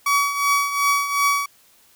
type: tone with tremolo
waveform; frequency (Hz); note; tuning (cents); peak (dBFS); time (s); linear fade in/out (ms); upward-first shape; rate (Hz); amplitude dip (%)
30% pulse; 1135; C#6; +41; -12; 0.06-1.46; 5; triangle; 2.7; 70
effects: white hiss -55 dBFS RMS until 1.95 s